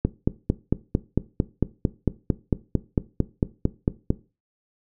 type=click train; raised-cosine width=3 ms; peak=-6 dBFS; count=19; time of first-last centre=0.05-4.104 s; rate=4.44 Hz; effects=noise-tail reverb RT60 0.3 s tail -17 dB re dry